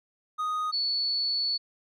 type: tone pair in turn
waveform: triangle / sine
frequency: 1244.5 / 4435 Hz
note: D#6 / C#8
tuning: 0 / 0 cents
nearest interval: octave + minor seventh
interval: 2200 cents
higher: second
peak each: -25 / -25 dBFS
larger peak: neither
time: 0.38-0.72 / 0.72-1.58 s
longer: second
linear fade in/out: 20 ms
effects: none